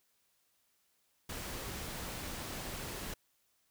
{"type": "noise", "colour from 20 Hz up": "pink", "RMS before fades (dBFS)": -42, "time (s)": [1.29, 3.14], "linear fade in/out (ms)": 5, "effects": ["white hiss -75 dBFS RMS until 3.7 s"]}